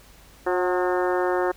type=harmonic tone with a mistuned harmonic; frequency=180 Hz; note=F#3; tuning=47 cents flat; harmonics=2 / 3 / 4 / 5 / 6 / 7 / 8 / 9 / 10; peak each=-23 / -27 / -29 / -31 / -33 / -34 / -35 / -36 / -37 dBFS; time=0.46-1.52 s; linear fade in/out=10 ms; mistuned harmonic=4; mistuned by=+42 cents; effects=added 50 Hz sine -52 dBFS peak until 1.56 s + pink hiss -52 dBFS RMS until 1.56 s